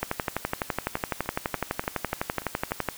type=two click trains; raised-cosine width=0.5 ms; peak=-10 / -24 dBFS; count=35 / 7; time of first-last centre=0.03-2.887 / 0.97-2.709 s; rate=11.9 / 3.45 Hz; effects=white hiss -44 dBFS RMS until 2.97 s